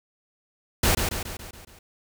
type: noise with echo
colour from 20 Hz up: pink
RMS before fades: -20 dBFS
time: 0.83-0.95 s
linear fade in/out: 5 ms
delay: 140 ms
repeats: 6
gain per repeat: -5 dB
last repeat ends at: 1.79 s
effects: none